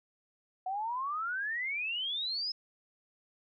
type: exponential sweep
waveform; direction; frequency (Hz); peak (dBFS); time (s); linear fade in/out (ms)
sine; up; 730 to 5200; -32; 0.66-2.52; 5
effects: none